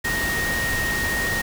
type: tone in noise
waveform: sine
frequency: 1864.7 Hz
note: A#6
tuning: in tune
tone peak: -23 dBFS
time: 0.04-1.42 s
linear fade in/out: 10 ms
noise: pink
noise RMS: -27 dBFS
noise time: 0.04-1.42 s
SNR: +1 dB
effects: none